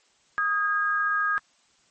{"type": "tone pair together", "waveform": "sine", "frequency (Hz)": [1245, 1628.2], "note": ["D#6", "G#6"], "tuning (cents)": [1, -35], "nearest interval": "perfect fourth", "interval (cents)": 464, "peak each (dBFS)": [-25, -24], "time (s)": [0.38, 1.38], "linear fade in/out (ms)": 0, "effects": ["white hiss -63 dBFS RMS until 1.9 s", "MP3 32 kbps"]}